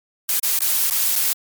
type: noise with dropouts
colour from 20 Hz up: blue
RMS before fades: -19 dBFS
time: 0.29-1.33 s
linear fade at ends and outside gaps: 0 ms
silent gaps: 0.394-0.432 / 0.588-0.606 / 0.899-0.909 / 1.155-1.161 s
effects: MP3 96 kbps